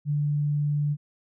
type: tone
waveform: sine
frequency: 146.83 Hz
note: D3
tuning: in tune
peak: -22 dBFS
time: 0.05-0.97 s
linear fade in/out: 50 ms
effects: none